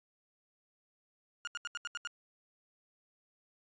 30% pulse tone bursts, 1426 Hz, F6, 36 cents sharp, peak -34 dBFS, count 7, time 1.45-2.073 s, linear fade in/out 0 ms, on 23 ms, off 77 ms, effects resampled to 16000 Hz

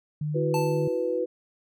sine tone, 150.7 Hz, D3, 45 cents sharp, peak -26 dBFS, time 0.21-0.88 s, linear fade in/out 5 ms
sine chord, E suspended second, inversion none, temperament equal, 329.6 / 370 / 493.9 Hz, E4 / F#4 / B4, 0 / 0 / 0 cents, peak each -32 / -30 / -26 dBFS, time 0.34-1.26 s, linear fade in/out 20 ms
square tone with exponential decay, 880 Hz, A5, in tune, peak -26 dBFS, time 0.54-1.19 s, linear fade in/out 2 ms, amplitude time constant 140 ms
effects none

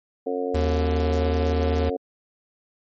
harmonic tone, 90.5 Hz, F#2, 38 cents flat, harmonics 3 / 4 / 5 / 6 / 7 / 8, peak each -30 / -36 / -26 / -31 / -41 / -34 dBFS, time 0.26-1.97 s, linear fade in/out 10 ms
square tone with pitch glide, 77.78 to 78.28 Hz, D#2 to D#2, 0 to +11 cents, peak -22 dBFS, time 0.54-1.9 s, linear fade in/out 10 ms, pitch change +11 cents, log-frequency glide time 1.21-1.3 s
effects MP3 32 kbps

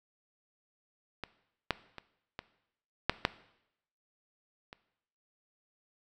clicks, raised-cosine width 0.3 ms, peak -21 / -11 / -26 / -22 / -8 / -8 / -29 dBFS, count 7, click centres 1.237 / 1.707 / 1.983 / 2.391 / 3.096 / 3.251 / 4.729 s, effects noise-tail reverb RT60 0.8 s tail -17 dB re dry

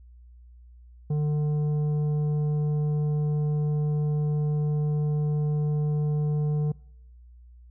sine tone with tanh clipping, 149.5 Hz, D3, 31 cents sharp, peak -24 dBFS, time 1.1-6.72 s, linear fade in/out 5 ms, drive 8 dB, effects noise-tail reverb RT60 0.7 s tail -24 dB re dry + added 60 Hz sine -47 dBFS peak until 7.7 s

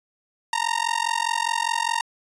sawtooth tone with amplitude modulation, 926 Hz, A#5, 12 cents flat, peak -14 dBFS, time 0.53-2.01 s, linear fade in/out 2 ms, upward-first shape sine, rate 44.9 Hz, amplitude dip 100%, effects resampled to 22050 Hz

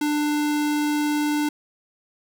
square tone, 297 Hz, D4, 20 cents sharp, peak -21 dBFS, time 0.01-1.49 s, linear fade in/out 5 ms, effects none

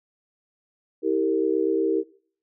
sine tone cluster, 322.9 / 392.2 / 459.7 Hz, E4 / G4 / A#4, -36 / +1 / -24 cents, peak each -24 dBFS, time 1.02-2.04 s, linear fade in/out 50 ms, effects noise-tail reverb RT60 0.5 s tail -19 dB re dry

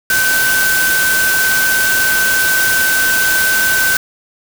sine tone in noise, 1532 Hz, G6, 40 cents flat, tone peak -12 dBFS, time 0.1-3.97 s, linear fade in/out 2 ms, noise white, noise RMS -17 dBFS, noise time 0.1-3.97 s, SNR +2 dB, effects none

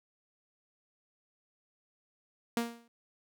sawtooth tone with exponential decay, 234.1 Hz, A#3, 8 cents sharp, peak -22 dBFS, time 2.57-2.88 s, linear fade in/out 2 ms, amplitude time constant 66 ms, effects none

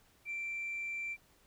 sine tone, 2349 Hz, D7, in tune, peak -35 dBFS, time 0.25-1.17 s, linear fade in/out 50 ms, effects tanh soft clip ceiling -33 dBFS + pink hiss -67 dBFS RMS until 1.46 s

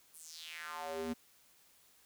square tone with high-pass filter sweep, 80.8 Hz, E2, 34 cents flat, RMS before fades -43 dBFS, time 0.13-1.14 s, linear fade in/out 20 ms, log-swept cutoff 11000 to 230 Hz, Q 3.5, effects white hiss -66 dBFS RMS until 2.05 s

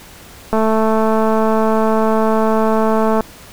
click train, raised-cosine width 1 ms, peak -3 dBFS, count 590, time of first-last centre 0.53-3.207 s, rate 220 Hz, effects pink hiss -39 dBFS RMS until 3.52 s

